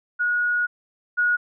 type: tone pair in turn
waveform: sine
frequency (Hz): 1451 / 1451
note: F#6 / F#6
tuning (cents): -34 / -34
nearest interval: unison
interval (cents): 0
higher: neither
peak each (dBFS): -19 / -17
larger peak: second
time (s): 0.19-0.67 / 1.17-1.37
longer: first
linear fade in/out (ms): 20
effects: none